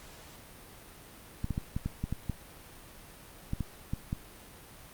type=clicks; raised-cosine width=5 ms; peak=-19 dBFS; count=12; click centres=1.444 / 1.507 / 1.579 / 1.765 / 1.86 / 2.04 / 2.126 / 2.297 / 3.534 / 3.607 / 3.935 / 4.129 s; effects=pink hiss -51 dBFS RMS until 4.93 s + Opus 48 kbps